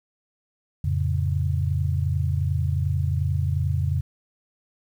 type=chord; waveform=sine; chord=F augmented; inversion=none; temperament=equal; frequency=87.31 / 110 / 138.59 Hz; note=F2 / A2 / C#3; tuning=0 / 0 / 0 cents; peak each=-23 / -29 / -25 dBFS; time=0.84-4.01 s; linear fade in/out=5 ms; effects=9-bit